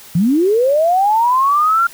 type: linear sweep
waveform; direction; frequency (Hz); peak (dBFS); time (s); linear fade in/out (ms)
sine; up; 154.3 to 1400; -10; 0.15-1.87; 5
effects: white hiss -39 dBFS RMS until 1.93 s